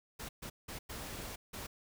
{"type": "noise bursts at uneven times", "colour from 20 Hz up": "pink", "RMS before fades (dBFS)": -44, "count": 5, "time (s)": [[0.19, 0.29], [0.42, 0.5], [0.68, 0.79], [0.89, 1.36], [1.53, 1.67]], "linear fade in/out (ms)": 10, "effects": []}